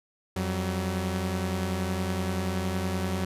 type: tone pair together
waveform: sawtooth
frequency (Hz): 89.2 / 189.01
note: F2 / F#3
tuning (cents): +37 / +37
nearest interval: octave + minor second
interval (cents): 1300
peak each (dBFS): -26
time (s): 0.36-3.25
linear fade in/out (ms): 5
effects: resampled to 32000 Hz